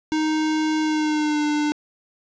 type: tone with pitch glide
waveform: square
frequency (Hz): 311.1 to 298.4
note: D#4 to D4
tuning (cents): 0 to +28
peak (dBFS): -20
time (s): 0.12-1.72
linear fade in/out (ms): 0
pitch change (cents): -72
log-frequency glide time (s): 0.81-1.46
effects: resampled to 16000 Hz + 8-bit